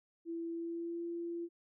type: tone with pitch glide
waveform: sine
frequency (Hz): 333.9 to 340.7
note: E4 to F4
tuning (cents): +22 to -43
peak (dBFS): -37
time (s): 0.25-1.49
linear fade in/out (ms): 50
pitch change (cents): +35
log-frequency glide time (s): 0.51-1.04
effects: none